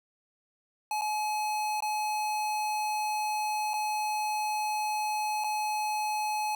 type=tone with dropouts; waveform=square; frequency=850 Hz; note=G#5; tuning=40 cents sharp; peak=-29 dBFS; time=0.91-6.55 s; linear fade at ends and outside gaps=2 ms; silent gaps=1.012-1.018 / 1.805-1.823 / 3.735-3.739 / 5.439-5.443 s; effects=none